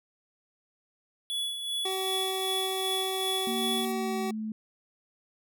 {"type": "tone with tremolo", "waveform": "square", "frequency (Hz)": 3406, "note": "G#7", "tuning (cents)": 43, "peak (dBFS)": -29, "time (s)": [1.3, 3.85], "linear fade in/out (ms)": 0, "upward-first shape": "sine", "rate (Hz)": 2.6, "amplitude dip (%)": 50}
{"type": "tone", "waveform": "25% pulse", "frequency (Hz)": 380, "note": "F#4", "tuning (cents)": 46, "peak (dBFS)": -27, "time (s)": [1.85, 4.31], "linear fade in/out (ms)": 5}
{"type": "band-pass noise", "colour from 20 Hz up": "pink", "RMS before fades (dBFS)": -44, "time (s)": [1.9, 3.92], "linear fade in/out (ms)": 2, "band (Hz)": [9400, 16000], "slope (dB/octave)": 24}
{"type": "tone with pitch glide", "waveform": "sine", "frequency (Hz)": [233.1, 217.5], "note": ["A#3", "A3"], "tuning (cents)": [0, -20], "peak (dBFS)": -31, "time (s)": [3.47, 4.52], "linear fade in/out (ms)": 2, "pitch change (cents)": -120, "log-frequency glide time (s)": [3.86, 4.25]}
{"effects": []}